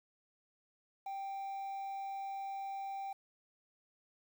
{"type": "tone with quantisation", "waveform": "triangle", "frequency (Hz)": 784, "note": "G5", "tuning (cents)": 0, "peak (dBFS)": -37, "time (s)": [1.06, 3.13], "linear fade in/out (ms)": 5, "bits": 10, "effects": []}